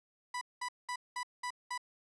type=tone bursts; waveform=30% pulse; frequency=987.8 Hz; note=B5; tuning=in tune; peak=-33 dBFS; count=6; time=0.34-1.778 s; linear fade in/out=5 ms; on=73 ms; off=200 ms; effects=resampled to 24000 Hz